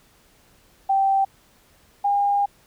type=tone pair in turn; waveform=sine; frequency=780 / 807.8 Hz; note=G5 / G#5; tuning=-9 / -48 cents; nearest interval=minor second; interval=61 cents; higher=second; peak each=-16 / -17 dBFS; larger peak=first; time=0.89-1.25 / 2.04-2.46 s; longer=second; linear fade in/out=10 ms; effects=pink hiss -57 dBFS RMS until 2.66 s